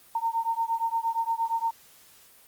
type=beating tone pair; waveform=sine; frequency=910 / 918.6 Hz; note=A#5 / A#5; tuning=-42 / -26 cents; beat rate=8.6 Hz; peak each=-28 dBFS; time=0.15-1.71 s; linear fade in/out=5 ms; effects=white hiss -55 dBFS RMS until 2.47 s + Opus 32 kbps